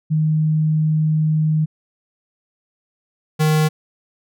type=tone pair in turn; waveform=sine / square; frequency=155.56 / 154.86 Hz; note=D#3 / D#3; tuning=0 / -8 cents; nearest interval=unison; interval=8 cents; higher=first; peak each=-14 dBFS; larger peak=neither; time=0.1-1.66 / 3.39-3.69 s; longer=first; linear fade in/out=20 ms; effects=none